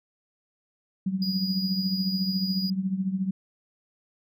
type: tone with tremolo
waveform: sine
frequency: 190 Hz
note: F#3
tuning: 46 cents sharp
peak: -21 dBFS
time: 1.06-3.31 s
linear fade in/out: 5 ms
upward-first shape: triangle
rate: 14 Hz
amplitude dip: 80%
type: tone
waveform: triangle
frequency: 4899 Hz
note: D#8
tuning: 28 cents flat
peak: -29 dBFS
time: 1.22-2.7 s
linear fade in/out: 2 ms
effects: none